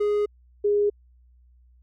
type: tone pair in turn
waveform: triangle / sine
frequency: 415.1 / 411.5 Hz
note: G#4 / G#4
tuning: -1 / -16 cents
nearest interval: unison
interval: 15 cents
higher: first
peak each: -18 dBFS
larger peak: neither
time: 0-0.26 / 0.64-0.9 s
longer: neither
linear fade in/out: 10 ms
effects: added 61 Hz sine -53 dBFS peak until 1.82 s